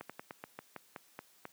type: slowing click train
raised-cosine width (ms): 0.5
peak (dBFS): -27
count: 10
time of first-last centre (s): 0.01-1.454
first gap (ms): 86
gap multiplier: 1.15
effects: white hiss -65 dBFS RMS until 1.52 s + high-pass 150 Hz 12 dB/octave

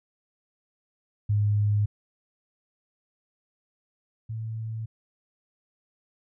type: tone pair in turn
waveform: sine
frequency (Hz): 103.83 / 111.49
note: G#2 / A2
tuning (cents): 0 / +23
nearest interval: minor second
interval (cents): 123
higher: second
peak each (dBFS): -20 / -30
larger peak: first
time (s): 1.29-1.86 / 4.29-4.86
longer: neither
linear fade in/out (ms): 10
effects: none

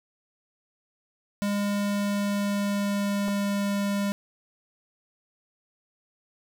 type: tone with pitch glide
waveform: square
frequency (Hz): 203.2 to 201.1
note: G#3 to G3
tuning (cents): -38 to +44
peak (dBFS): -25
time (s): 1.42-4.12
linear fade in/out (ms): 0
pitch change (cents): -18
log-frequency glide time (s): 1.72-3.71
type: clicks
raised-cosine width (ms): 1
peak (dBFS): -25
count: 2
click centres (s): 3.28 / 3.285
effects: none

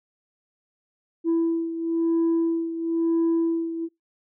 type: beating tone pair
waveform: sine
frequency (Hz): 331.3 / 332.3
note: E4 / E4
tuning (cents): +9 / +14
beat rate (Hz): 1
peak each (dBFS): -20 / -25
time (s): 1.24-3.89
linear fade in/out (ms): 50
effects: noise-tail reverb RT60 0.2 s tail -26 dB re dry + tanh soft clip ceiling -17 dBFS

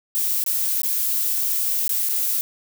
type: noise with dropouts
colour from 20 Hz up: violet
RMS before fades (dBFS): -22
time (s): 0.15-2.41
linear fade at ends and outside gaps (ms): 0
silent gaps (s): 0.439-0.463 / 0.818-0.833 / 1.878-1.893 / 2.088-2.094
effects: none

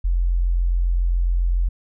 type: tone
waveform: sine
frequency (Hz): 43.65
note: F1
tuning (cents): 0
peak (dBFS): -16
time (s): 0.04-1.69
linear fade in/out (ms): 10
effects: none

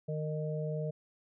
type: harmonic tone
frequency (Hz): 153.7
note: D#3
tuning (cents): -21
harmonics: 1 / 3 / 4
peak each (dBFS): -34 / -39 / -40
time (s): 0.08-0.91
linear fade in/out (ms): 10
effects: none

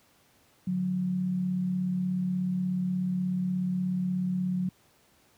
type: tone pair together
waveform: sine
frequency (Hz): 146.83 / 183.43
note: D3 / F#3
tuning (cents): 0 / -15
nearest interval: major third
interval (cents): 385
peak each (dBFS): -37 / -26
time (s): 0.67-4.69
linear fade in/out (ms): 5
effects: pink hiss -63 dBFS RMS until 5.37 s + high-pass 80 Hz 12 dB/octave

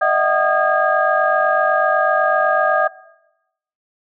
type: tone cluster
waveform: sine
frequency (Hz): 611 / 659 / 751 / 1230 / 1626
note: D#5 / E5 / F#5 / D#6 / G#6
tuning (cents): -32 / -1 / +26 / -20 / -37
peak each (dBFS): -19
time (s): 0.01-2.88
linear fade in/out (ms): 10
effects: noise-tail reverb RT60 0.9 s tail -21 dB re dry + tanh soft clip ceiling -1 dBFS

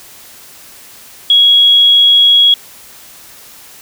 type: tone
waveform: sine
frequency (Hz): 3322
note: G#7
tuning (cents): 0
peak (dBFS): -4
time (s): 1.3-2.54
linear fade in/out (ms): 2
effects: white hiss -37 dBFS RMS until 3.81 s

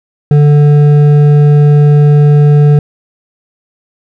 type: tone with hard clipping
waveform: triangle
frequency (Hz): 146.83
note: D3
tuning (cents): 0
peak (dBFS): -4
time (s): 0.31-2.79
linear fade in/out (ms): 2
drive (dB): 11
effects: none

